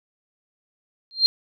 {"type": "tone with exponential growth", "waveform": "sine", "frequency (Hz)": 4186, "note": "C8", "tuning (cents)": 0, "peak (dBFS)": -8, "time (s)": [1.11, 1.26], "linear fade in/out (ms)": 0, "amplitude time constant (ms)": 31, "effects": []}